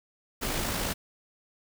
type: noise with amplitude modulation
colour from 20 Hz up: pink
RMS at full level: -29 dBFS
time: 0.41-0.94 s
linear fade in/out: 20 ms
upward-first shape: sine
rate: 54.9 Hz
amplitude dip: 35%
effects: none